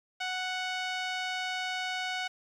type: tone with low-pass filter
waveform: 5% pulse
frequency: 740 Hz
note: F#5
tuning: in tune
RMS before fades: -34 dBFS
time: 0.2-2.28 s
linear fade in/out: 10 ms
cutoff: 2900 Hz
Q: 0.73
effects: 10-bit